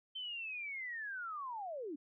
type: linear sweep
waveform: sine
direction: down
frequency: 3111 to 267.7 Hz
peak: -40 dBFS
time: 0.15-1.96 s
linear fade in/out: 10 ms
effects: none